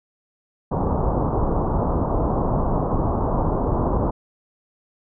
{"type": "low-pass noise", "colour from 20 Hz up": "pink", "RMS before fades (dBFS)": -21, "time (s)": [0.71, 4.11], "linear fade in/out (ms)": 10, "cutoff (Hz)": 1100, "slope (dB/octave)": 48, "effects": []}